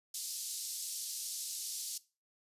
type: band-pass noise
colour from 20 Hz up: pink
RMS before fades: -41 dBFS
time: 0.14-1.98 s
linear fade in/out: 5 ms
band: 4600 to 13000 Hz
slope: 24 dB/octave
effects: noise-tail reverb RT60 0.3 s tail -19 dB re dry + resampled to 32000 Hz